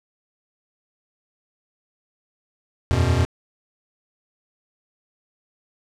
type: chord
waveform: square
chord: E suspended second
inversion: none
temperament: equal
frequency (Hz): 82.41 / 92.5 / 123.47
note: E2 / F#2 / B2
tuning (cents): 0 / 0 / 0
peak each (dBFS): -22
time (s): 2.91-3.25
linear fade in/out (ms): 0
effects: low-pass 8000 Hz 12 dB/octave